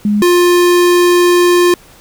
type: tone pair in turn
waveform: sine / square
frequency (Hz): 207.7 / 352.7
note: G#3 / F4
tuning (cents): 0 / +17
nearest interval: major sixth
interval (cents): 917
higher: second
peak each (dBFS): -9 / -7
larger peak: second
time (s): 0.05-0.22 / 0.22-1.74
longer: second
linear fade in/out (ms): 2
effects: pink hiss -42 dBFS RMS until 2 s